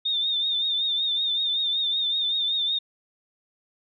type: tone with vibrato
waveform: sine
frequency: 3628 Hz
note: A#7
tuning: 48 cents flat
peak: -22 dBFS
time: 0.05-2.79 s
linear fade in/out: 10 ms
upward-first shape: triangle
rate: 5.3 Hz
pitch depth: 70 cents each way
effects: none